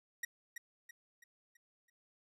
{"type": "tone with echo", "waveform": "45% pulse", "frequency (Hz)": 1900, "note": "A#6", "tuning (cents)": 33, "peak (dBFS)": -36, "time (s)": [0.23, 0.25], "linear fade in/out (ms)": 5, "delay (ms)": 330, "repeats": 5, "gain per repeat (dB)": -7, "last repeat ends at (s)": 1.9, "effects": []}